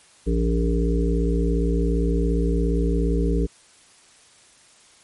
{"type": "harmonic tone", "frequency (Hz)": 57.3, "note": "A#1", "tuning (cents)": -29, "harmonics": [1, 3, 5, 7, 8], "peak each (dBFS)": [-20, -25, -27, -28, -29], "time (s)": [0.26, 3.47], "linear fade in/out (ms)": 20, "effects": ["white hiss -53 dBFS RMS until 5.03 s", "MP3 48 kbps"]}